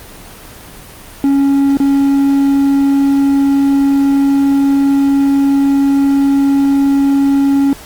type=tone with dropouts; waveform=triangle; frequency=277.2 Hz; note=C#4; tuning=in tune; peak=-6 dBFS; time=1.24-7.73 s; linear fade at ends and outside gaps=1 ms; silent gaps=1.771-1.801 s; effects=pink hiss -34 dBFS RMS until 7.85 s + Opus 24 kbps